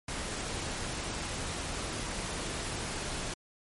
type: noise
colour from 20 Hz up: pink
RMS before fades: -36 dBFS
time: 0.08-3.34 s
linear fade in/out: 5 ms
effects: MP3 48 kbps